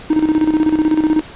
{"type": "tone with tremolo", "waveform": "triangle", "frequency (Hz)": 311.1, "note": "D#4", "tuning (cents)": 0, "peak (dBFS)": -7, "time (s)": [0.1, 1.21], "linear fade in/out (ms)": 5, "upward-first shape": "square", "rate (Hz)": 16, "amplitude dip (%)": 65, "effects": ["pink hiss -36 dBFS RMS until 1.35 s", "resampled to 8000 Hz"]}